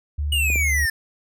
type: tone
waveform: sine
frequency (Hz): 73.42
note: D2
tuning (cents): 0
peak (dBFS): -21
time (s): 0.18-0.86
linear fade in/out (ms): 10
type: exponential sweep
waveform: square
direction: down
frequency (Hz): 2924 to 1760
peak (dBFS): -20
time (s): 0.32-0.9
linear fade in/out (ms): 5
type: clicks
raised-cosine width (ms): 2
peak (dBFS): -20 / -18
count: 2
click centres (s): 0.502 / 0.558
effects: none